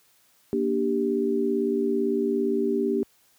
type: chord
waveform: sine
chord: G minor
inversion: first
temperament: equal with one note detuned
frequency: 235.9 / 293.7 / 392 Hz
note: Bb3 / D4 / G4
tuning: +21 / 0 / 0 cents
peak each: -27 / -28 / -24 dBFS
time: 0.53-3.03 s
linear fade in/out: 0 ms
effects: white hiss -62 dBFS RMS until 3.38 s + high-pass 60 Hz 12 dB/octave